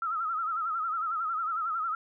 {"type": "tone with vibrato", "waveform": "sine", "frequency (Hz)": 1308, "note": "E6", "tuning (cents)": -14, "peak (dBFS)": -28, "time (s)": [0.02, 1.95], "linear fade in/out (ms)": 2, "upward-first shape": "sine", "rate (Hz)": 11, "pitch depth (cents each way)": 90, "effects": []}